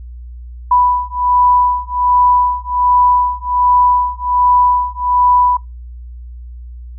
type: beating tone pair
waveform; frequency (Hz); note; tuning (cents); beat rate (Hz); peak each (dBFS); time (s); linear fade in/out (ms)
sine; 987.8 / 989.1; B5 / B5; 0 / +2; 1.3; -13; 0.71-5.57; 5
effects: noise-tail reverb RT60 0.2 s tail -21 dB re dry + added 60 Hz sine -28 dBFS peak until 6.98 s